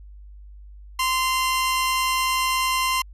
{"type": "tone pair together", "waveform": "sawtooth", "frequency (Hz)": [1038.7, 2773], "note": ["C6", "F7"], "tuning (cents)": [-13, -13], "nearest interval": "octave + perfect fourth", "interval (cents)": 1700, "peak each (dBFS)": [-17, -25], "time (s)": [0.99, 3.02], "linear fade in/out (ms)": 5, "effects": ["added 50 Hz sine -40 dBFS peak until 3.13 s", "resampled to 32000 Hz"]}